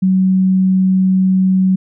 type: tone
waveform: sine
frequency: 187.9 Hz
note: F#3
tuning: 27 cents sharp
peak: -9 dBFS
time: 0.02-1.76 s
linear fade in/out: 10 ms
effects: none